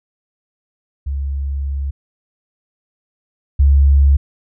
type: tone pair in turn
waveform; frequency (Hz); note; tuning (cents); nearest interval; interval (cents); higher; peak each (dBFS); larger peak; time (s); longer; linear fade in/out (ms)
sine; 69.3 / 69.7; C#2 / C#2; 0 / +10; unison; 10; second; -18 / -7; second; 1.06-1.91 / 3.59-4.17; first; 10
effects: none

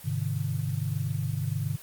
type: chord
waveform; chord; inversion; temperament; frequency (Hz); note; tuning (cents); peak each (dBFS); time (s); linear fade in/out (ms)
sine; Ab major; none; equal with one note detuned; 103.83 / 130.81 / 152.36; Ab2 / C3 / Eb3; 0 / 0 / -36; -31; 0.04-1.77; 20
effects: white hiss -47 dBFS RMS until 1.82 s + Opus 24 kbps

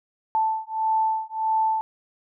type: beating tone pair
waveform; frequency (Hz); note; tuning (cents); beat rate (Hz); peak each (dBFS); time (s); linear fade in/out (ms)
sine; 880 / 881.6; A5 / A5; 0 / +3; 1.6; -24; 0.35-1.81; 0
effects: none

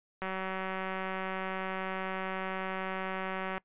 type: click train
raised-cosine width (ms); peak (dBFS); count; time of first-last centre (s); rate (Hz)
0.5; -21; 636; 0.22-3.58; 189
effects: noise-tail reverb RT60 0.1 s tail -23 dB re dry + resampled to 8000 Hz

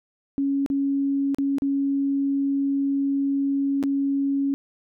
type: tone with dropouts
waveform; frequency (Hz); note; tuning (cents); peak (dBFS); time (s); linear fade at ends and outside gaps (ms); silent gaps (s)
sine; 277.2; C#4; 0; -20; 0.38-4.54; 0; 0.662-0.701 / 1.346-1.385 / 1.584-1.621 / 3.828-3.837
effects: none

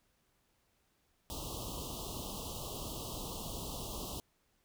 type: band-stop noise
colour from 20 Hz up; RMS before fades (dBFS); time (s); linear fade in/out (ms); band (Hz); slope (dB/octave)
pink; -42; 1.3-4.2; 0; 1200 to 2800; 96
effects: pink hiss -75 dBFS RMS until 4.64 s

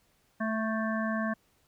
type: harmonic tone with a mistuned harmonic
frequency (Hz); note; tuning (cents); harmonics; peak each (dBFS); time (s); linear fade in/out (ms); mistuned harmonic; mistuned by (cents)
220; A3; 0; 1 / 3 / 5 / 7 / 8; -30 / -35 / -37 / -38 / -39; 0.4-1.34; 10; 7; +32
effects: pink hiss -69 dBFS RMS until 1.67 s

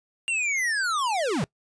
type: linear sweep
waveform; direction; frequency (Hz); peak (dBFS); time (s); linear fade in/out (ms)
square; down; 2794 to 116.54; -24; 0.28-1.44; 0
effects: noise-tail reverb RT60 0.1 s tail -23 dB re dry + resampled to 22050 Hz

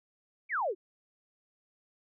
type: exponential sweep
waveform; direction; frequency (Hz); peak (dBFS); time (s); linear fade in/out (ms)
sine; down; 2400 to 333.6; -28; 0.49-0.75; 50
effects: none

